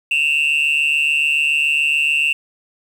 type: tone with amplitude modulation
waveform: sine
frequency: 2700 Hz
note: E7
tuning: 41 cents sharp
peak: -8 dBFS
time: 0.11-2.33 s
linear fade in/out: 5 ms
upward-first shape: sine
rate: 147 Hz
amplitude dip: 90%
effects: tanh soft clip ceiling -10 dBFS + 7-bit